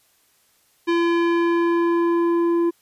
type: tone with low-pass filter sweep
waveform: square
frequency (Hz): 340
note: F4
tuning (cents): -46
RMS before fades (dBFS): -19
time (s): 0.87-2.71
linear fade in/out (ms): 20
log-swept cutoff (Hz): 3200 to 690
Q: 0.97
effects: white hiss -61 dBFS RMS until 2.81 s + resampled to 32000 Hz